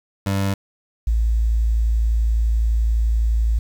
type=tone pair in turn; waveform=25% pulse / sine; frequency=98 / 55.87 Hz; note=G2 / A1; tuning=0 / +27 cents; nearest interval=minor seventh; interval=973 cents; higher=first; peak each=-15 dBFS; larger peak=neither; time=0.26-0.54 / 1.07-3.59 s; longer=second; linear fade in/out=5 ms; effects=8-bit